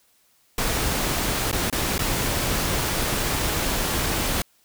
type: noise with dropouts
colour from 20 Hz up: pink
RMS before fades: -24 dBFS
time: 0.58-4.42 s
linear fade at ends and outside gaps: 2 ms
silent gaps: 1.515-1.527 / 1.7-1.726 / 1.981-1.991 s
effects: white hiss -62 dBFS RMS until 4.64 s